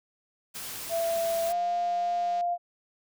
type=noise; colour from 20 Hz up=white; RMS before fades=-38 dBFS; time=0.54-1.53 s; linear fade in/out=20 ms
type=tone with pitch glide; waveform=sine; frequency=669 to 699.8 Hz; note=E5 to F5; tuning=+25 to +3 cents; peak=-25 dBFS; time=0.89-2.58 s; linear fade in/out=50 ms; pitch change=+78 cents; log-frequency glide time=1.47-1.53 s
type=click train; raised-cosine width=0.2 ms; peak=-31 dBFS; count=279; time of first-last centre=1.04-2.409 s; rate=203 Hz
effects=none